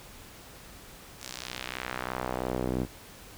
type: tone with band-pass filter sweep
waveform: sawtooth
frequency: 63 Hz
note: B1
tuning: 35 cents sharp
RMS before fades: -34 dBFS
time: 1.19-2.87 s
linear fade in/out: 50 ms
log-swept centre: 7300 to 260 Hz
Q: 1.1
effects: pink hiss -49 dBFS RMS until 3.37 s